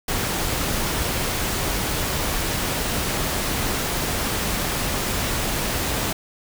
pink noise, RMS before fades -24 dBFS, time 0.08-6.13 s, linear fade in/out 5 ms, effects none

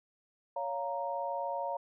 sine chord, Bb minor, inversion first, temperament just, 559.4 / 699.2 / 932.3 Hz, Db5 / F5 / Bb5, +16 / +2 / 0 cents, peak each -37 / -38 / -36 dBFS, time 0.56-1.77 s, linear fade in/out 5 ms, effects none

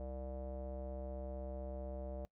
square tone with low-pass filter, 65.41 Hz, C2, in tune, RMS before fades -44 dBFS, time 0-2.25 s, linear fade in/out 0 ms, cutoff 610 Hz, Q 6.7, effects noise-tail reverb RT60 0.1 s tail -22 dB re dry

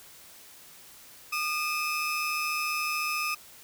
30% pulse tone pair together, 1216 / 2586 Hz, D#6 / E7, -40 / -34 cents, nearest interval octave + minor second, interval 1306 cents, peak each -28 dBFS, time 1.32-3.35 s, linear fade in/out 10 ms, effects white hiss -51 dBFS RMS until 3.63 s

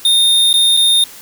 square tone with dropouts, 3656 Hz, A#7, 34 cents flat, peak -9 dBFS, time 0.05-1.04 s, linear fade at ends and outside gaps 2 ms, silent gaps 0.53-0.539 / 0.768-0.772 s, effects white hiss -36 dBFS RMS until 1.21 s

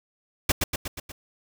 pink noise with echo, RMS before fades -20 dBFS, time 0.49-0.52 s, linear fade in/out 5 ms, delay 120 ms, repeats 5, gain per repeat -4 dB, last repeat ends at 1.12 s, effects none

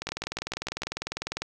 two click trains, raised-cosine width 0.2 ms, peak -13 / -15 dBFS, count 29 / 6, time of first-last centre 0.02-1.42 / 0.09-0.834 s, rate 20 / 6.72 Hz, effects none

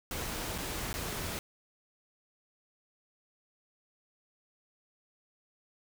pink noise with dropouts, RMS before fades -37 dBFS, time 0.11-1.39 s, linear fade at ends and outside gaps 1 ms, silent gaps 0.58-0.584 / 0.93-0.94 s, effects none

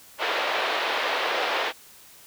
pink band-pass noise, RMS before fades -26 dBFS, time 0.18-1.73 s, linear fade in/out 50 ms, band 470 to 3800 Hz, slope 24 dB/octave, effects white hiss -50 dBFS RMS until 2.26 s

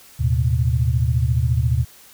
sine tone cluster, 77.8 / 112.4 / 126.7 Hz, D#2 / A2 / B2, 0 / +37 / +45 cents, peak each -20 dBFS, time 0.19-1.85 s, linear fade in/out 20 ms, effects white hiss -47 dBFS RMS until 2.13 s

